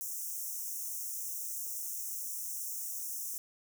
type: high-pass noise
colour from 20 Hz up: white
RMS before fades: -39 dBFS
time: 0.01-3.38 s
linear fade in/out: 0 ms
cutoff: 5600 Hz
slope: 96 dB/octave
effects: none